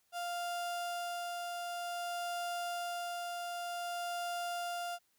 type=tone with tremolo; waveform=35% pulse; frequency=698.5 Hz; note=F5; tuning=in tune; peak=-34 dBFS; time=0.12-4.99 s; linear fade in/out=50 ms; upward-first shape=sine; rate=0.53 Hz; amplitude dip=25%; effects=white hiss -75 dBFS RMS until 5.18 s